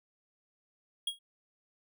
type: tone with exponential decay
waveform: square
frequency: 3288 Hz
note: G#7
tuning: 18 cents flat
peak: -28 dBFS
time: 1.07-1.19 s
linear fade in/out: 5 ms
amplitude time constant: 26 ms
effects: none